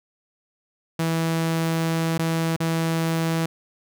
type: tone with dropouts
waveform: sawtooth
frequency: 163.7 Hz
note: E3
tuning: 12 cents flat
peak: -17 dBFS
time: 0.99-3.46 s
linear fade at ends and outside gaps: 5 ms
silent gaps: 2.179-2.191 / 2.564-2.602 s
effects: none